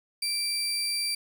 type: tone pair together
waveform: 30% pulse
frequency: 2349 / 4698 Hz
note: D7 / D8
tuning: 0 / 0 cents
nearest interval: octave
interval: 1200 cents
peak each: -32 / -26 dBFS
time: 0.22-1.15 s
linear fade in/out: 5 ms
effects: 9-bit

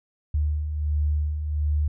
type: beating tone pair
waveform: sine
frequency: 73.7 / 75.1 Hz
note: D2 / D2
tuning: +7 / +39 cents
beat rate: 1.4 Hz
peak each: -31 / -22 dBFS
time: 0.34-1.88 s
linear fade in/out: 5 ms
effects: none

